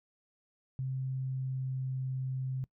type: tone with pitch glide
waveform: sine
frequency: 131.6 to 130.77 Hz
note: C3 to C3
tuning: +10 to -1 cents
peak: -32 dBFS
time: 0.79-2.64 s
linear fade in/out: 0 ms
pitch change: -11 cents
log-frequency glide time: 0.9-1.96 s
effects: noise-tail reverb RT60 0.1 s tail -23 dB re dry

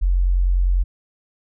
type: tone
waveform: sine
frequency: 45 Hz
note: F#1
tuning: 47 cents flat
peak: -14 dBFS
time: 0.01-0.84 s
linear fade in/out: 20 ms
effects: none

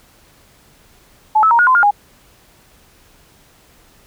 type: tone with pitch steps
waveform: sine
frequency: 862 / 1303 / 936 / 1442 / 1029 / 1414 / 821 Hz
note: A5 / E6 / A#5 / F#6 / C6 / F6 / G#5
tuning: -36 / -20 / +7 / -45 / -29 / +21 / -20 cents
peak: -8 dBFS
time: 1.35-1.91 s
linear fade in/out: 10 ms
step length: 80 ms
effects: pink hiss -50 dBFS RMS until 4.06 s

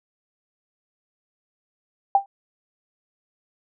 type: tone with exponential decay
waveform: sine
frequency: 791 Hz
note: G5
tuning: 15 cents sharp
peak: -9 dBFS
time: 2.15-2.26 s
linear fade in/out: 2 ms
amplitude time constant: 23 ms
effects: none

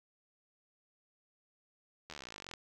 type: slowing click train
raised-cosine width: 0.2 ms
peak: -28 dBFS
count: 26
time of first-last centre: 2.1-2.538 s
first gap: 12 ms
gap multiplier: 1.03
effects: none

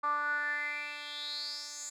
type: tone with band-pass filter sweep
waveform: 10% pulse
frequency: 293.7 Hz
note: D4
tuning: in tune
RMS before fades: -36 dBFS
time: 0.03-1.9 s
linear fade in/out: 10 ms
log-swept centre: 1100 to 7200 Hz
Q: 7.4
effects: none

